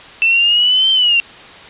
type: exponential two-way sweep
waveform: sine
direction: up then down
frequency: 2660 to 3135 to 2727 Hz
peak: -9 dBFS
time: 0.22-1.2 s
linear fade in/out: 0 ms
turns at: 0.91 s
effects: white hiss -36 dBFS RMS until 1.69 s + resampled to 8000 Hz